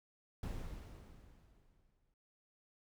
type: noise with exponential decay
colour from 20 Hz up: brown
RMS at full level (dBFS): -40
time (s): 0.43-2.14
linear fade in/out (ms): 2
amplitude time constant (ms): 370
effects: none